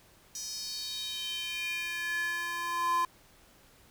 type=tone with high-pass filter sweep; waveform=square; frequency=343.7 Hz; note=F4; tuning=28 cents flat; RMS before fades=-34 dBFS; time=0.35-3.05 s; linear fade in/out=2 ms; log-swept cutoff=5900 to 960 Hz; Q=5.1; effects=pink hiss -60 dBFS RMS until 3.9 s